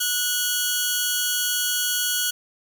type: tone pair together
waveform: 10% pulse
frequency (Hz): 1468 / 3282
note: F#6 / G#7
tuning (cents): -14 / -21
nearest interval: octave + major second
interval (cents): 1393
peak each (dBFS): -16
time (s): 0-2.31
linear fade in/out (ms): 10
effects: 8-bit

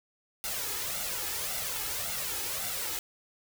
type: noise with flanger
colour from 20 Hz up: white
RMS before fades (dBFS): -34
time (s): 0.44-2.99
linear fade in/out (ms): 0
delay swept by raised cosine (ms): 1.4 to 2.38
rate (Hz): 1.8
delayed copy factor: +0.65
effects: none

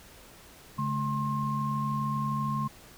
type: tone cluster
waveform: sine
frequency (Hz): 141.5 / 214.3 / 1065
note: C#3 / A3 / C6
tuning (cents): +36 / -45 / +30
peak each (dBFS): -31 / -33 / -31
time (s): 0.78-2.68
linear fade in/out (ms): 10
effects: pink hiss -52 dBFS RMS until 2.97 s

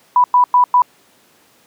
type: tone bursts at uneven times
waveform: sine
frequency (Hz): 987.8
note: B5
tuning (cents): 0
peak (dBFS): -7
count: 4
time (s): 0.16-0.24 / 0.34-0.44 / 0.54-0.64 / 0.74-0.82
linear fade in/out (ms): 2
effects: pink hiss -52 dBFS RMS until 1.66 s + high-pass 200 Hz 12 dB/octave

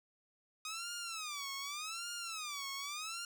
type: tone with vibrato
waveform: 10% pulse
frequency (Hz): 1244.5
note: D#6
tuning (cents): 0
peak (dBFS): -32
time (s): 0.65-3.25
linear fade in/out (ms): 2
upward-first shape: sine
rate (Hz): 0.85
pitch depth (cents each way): 220
effects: none

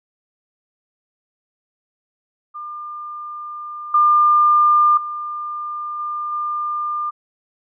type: tone with level steps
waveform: sine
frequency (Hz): 1200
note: D6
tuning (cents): +37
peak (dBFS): -28 / -10 / -24 / -22 / -20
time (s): 2.54-7.11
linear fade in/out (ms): 20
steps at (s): 3.94 / 4.97 / 5.99 / 6.32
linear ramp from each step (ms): 5
effects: none

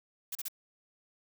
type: noise bursts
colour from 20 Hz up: blue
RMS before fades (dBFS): -37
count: 3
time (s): 0.32-0.484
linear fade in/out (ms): 5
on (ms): 32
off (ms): 34
effects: none

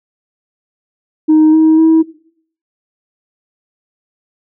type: tone with pitch steps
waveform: sine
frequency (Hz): 311.4 / 316.7 / 322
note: D#4 / D#4 / E4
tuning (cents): +2 / +31 / -41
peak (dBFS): -3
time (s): 1.28-2.03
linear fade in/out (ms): 20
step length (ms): 250
effects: noise-tail reverb RT60 0.6 s tail -19 dB re dry + tanh soft clip ceiling -3 dBFS

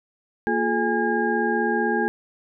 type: tone cluster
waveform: sine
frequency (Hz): 232.5 / 351.8 / 427.6 / 822 / 1625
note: A#3 / F4 / A4 / G#5 / G#6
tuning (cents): -4 / +13 / -49 / -18 / -38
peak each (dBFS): -26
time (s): 0.47-2.08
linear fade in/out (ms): 0
effects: none

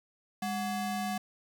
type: ring-modulated tone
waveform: square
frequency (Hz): 470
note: A#4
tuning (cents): +14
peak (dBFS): -29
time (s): 0.42-1.18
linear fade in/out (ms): 5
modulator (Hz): 266
effects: none

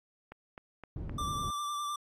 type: click train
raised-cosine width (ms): 0.5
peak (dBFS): -30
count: 4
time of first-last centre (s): 0.32-1.095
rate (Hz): 3.87
type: low-pass noise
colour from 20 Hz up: white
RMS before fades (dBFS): -39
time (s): 0.96-1.51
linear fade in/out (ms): 2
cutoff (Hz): 150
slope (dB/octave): 12
type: tone with vibrato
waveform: square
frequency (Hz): 1174.7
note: D6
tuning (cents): 0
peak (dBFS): -34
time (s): 1.18-1.96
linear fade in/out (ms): 5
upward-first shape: sine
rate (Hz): 9.8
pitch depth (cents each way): 22
effects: low-pass 12000 Hz 12 dB/octave + AAC 64 kbps

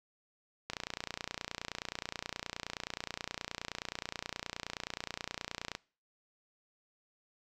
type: click train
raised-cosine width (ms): 0.2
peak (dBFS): -19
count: 150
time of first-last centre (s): 0.7-5.751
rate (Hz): 29.5
effects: noise-tail reverb RT60 0.4 s tail -23 dB re dry

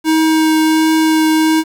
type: tone with vibrato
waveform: square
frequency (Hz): 316.2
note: D#4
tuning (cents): +28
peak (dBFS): -10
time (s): 0.04-1.64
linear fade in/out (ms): 50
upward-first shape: triangle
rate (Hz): 1.4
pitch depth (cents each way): 10
effects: 7-bit

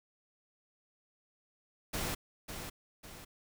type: noise with echo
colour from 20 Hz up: pink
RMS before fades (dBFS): -36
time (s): 1.93-2.15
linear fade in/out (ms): 10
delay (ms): 550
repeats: 2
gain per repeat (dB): -7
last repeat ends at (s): 3.25
effects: none

